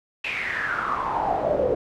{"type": "noise with band-pass filter sweep", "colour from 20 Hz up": "brown", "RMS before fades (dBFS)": -25, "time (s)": [0.24, 1.75], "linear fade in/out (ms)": 5, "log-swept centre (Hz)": [2600, 460], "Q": 8, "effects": []}